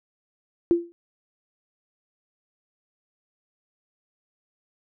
sine tone with exponential decay, 342.4 Hz, F4, 34 cents flat, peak -12 dBFS, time 0.71-0.92 s, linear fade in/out 0 ms, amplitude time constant 45 ms, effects none

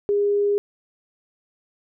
sine tone, 407.7 Hz, G#4, 32 cents flat, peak -17 dBFS, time 0.09-0.58 s, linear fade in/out 0 ms, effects none

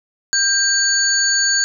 sine tone cluster, 1588 / 4486 / 6740 Hz, G6 / C#8 / G#8, +22 / +20 / +25 cents, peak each -18 dBFS, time 0.33-1.64 s, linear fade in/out 0 ms, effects none

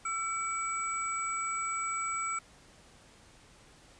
sine tone cluster, 1336 / 2285 / 7820 Hz, E6 / D7 / B8, +23 / -48 / -18 cents, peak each -33 / -38 / -38 dBFS, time 0.05-2.39 s, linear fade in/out 5 ms, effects pink hiss -58 dBFS RMS until 3.99 s + resampled to 22050 Hz

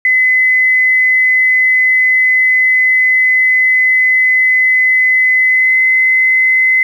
sine tone with pitch glide, 2026 to 2042 Hz, B6 to C7, +44 to -43 cents, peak -7 dBFS, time 0.05-6.83 s, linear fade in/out 2 ms, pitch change +13 cents, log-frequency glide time 5.48-5.78 s, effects 7-bit

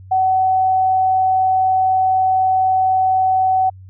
sine tone, 754 Hz, F#5, 32 cents sharp, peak -12 dBFS, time 0.11-3.7 s, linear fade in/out 10 ms, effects added 94 Hz sine -36 dBFS peak until 3.89 s

